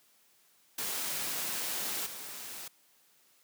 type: noise with level steps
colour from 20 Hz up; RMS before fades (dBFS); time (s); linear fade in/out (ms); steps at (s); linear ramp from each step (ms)
white; -35 / -43; 0.78-2.68; 5; 2.06; 5
effects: white hiss -66 dBFS RMS until 3.43 s + high-pass 150 Hz 12 dB/octave